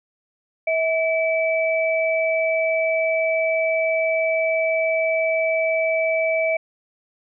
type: tone pair together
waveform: sine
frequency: 646.3 / 2303 Hz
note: E5 / D7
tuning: -34 / -34 cents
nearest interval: octave + minor seventh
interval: 2200 cents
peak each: -19 / -23 dBFS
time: 0.67-6.57 s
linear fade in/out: 5 ms
effects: none